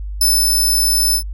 15% pulse tone with ADSR envelope, 5274 Hz, E8, in tune, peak -5 dBFS, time 0.21-1.23 s, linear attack 4 ms, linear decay 250 ms, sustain -2 dB, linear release 80 ms, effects added 50 Hz sine -23 dBFS peak until 1.33 s

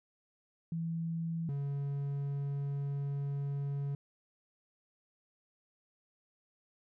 sine / triangle tone pair in turn, 165.3 / 140.82 Hz, E3 / C#3, +5 / +28 cents, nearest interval minor third, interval 277 cents, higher first, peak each -33 / -31 dBFS, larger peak second, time 0.72-1.49 / 1.49-3.95 s, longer second, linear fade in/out 2 ms, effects none

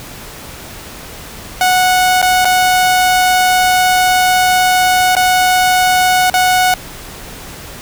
sawtooth tone with dropouts, 736 Hz, F#5, 9 cents flat, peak -5 dBFS, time 1.61-6.74 s, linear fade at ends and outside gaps 1 ms, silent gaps 2.217-2.226 / 2.447-2.453 / 5.152-5.166 / 6.299-6.34 s, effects pink hiss -31 dBFS RMS until 7.81 s

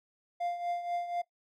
triangle tone with tremolo, 698.5 Hz, F5, in tune, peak -27 dBFS, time 0.4-1.22 s, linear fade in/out 10 ms, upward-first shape triangle, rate 4.1 Hz, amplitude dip 70%, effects noise-tail reverb RT60 0.1 s tail -18 dB re dry

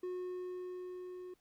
triangle tone with level ramp, 363.4 Hz, F#4, 31 cents flat, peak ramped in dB -35 to -43 dBFS, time 0.03-1.34 s, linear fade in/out 5 ms, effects pink hiss -75 dBFS RMS until 1.4 s

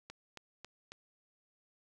click train, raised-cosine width 0.2 ms, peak -29 dBFS, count 4, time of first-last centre 0.1-0.92 s, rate 3.66 Hz, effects none

